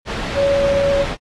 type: tone in noise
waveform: sine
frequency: 560 Hz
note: C#5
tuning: 18 cents sharp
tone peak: -13 dBFS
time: 0.34-1.06 s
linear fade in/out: 50 ms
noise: pink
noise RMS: -24 dBFS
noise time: 0.05-1.17 s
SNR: +8 dB
effects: low-pass 4000 Hz 12 dB/octave + AAC 32 kbps